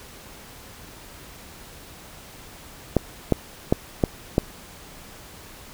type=clicks; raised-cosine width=2 ms; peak=-3 dBFS; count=5; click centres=2.967 / 3.323 / 3.725 / 4.038 / 4.381 s; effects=pink hiss -44 dBFS RMS until 5.73 s